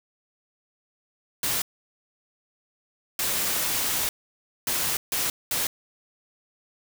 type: noise bursts at uneven times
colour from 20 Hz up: white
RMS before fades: -26 dBFS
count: 5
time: 1.43-1.62 / 3.19-4.09 / 4.67-4.97 / 5.12-5.3 / 5.51-5.67 s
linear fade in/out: 2 ms
effects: none